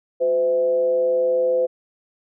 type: tone with frequency modulation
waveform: sine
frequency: 510 Hz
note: C5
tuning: 44 cents flat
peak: -16 dBFS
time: 0.2-1.67 s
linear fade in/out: 20 ms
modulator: 147 Hz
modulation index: 0.42
effects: none